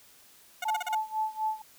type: tone bursts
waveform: 15% pulse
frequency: 723 Hz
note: F#5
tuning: 40 cents flat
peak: -24 dBFS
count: 6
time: 0.62-0.949 s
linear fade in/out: 5 ms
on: 24 ms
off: 37 ms
type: tone with tremolo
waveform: sine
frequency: 870 Hz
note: A5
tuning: 20 cents flat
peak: -25 dBFS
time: 0.65-1.62 s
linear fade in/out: 5 ms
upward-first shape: sine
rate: 4 Hz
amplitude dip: 90%
effects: white hiss -57 dBFS RMS until 1.78 s